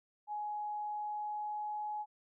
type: tone with pitch glide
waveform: sine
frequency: 838 to 842.9 Hz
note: G#5 to G#5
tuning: +15 to +25 cents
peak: -36 dBFS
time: 0.27-2.06 s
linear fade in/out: 50 ms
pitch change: +10 cents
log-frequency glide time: 0.68-1.92 s
effects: none